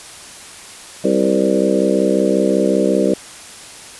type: harmonic tone with a mistuned harmonic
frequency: 65.41 Hz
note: C2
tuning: in tune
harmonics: 3 / 4 / 5 / 6 / 7 / 8 / 9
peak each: -19 / -21 / -19 / -20 / -20 / -21 / -21 dBFS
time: 1.04-3.14 s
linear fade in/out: 5 ms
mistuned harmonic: 7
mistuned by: +39 cents
effects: white hiss -36 dBFS RMS until 3.99 s + resampled to 24000 Hz